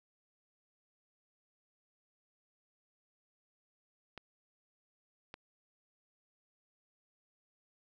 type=clicks; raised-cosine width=0.3 ms; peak=-29 dBFS; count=2; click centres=4.177 / 5.341 s; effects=none